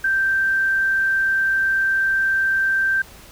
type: tone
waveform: sine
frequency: 1567 Hz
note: G6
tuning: 1 cent flat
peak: -16 dBFS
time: 0.04-3.02 s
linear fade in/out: 5 ms
effects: added 50 Hz sine -51 dBFS peak until 3.31 s + pink hiss -44 dBFS RMS until 3.31 s